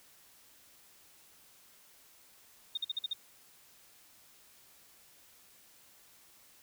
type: tone bursts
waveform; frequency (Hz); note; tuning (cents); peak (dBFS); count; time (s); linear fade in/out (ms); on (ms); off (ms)
sine; 3682; A#7; -22; -31; 6; 2.75-3.134; 5; 24; 48
effects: white hiss -61 dBFS RMS until 6.62 s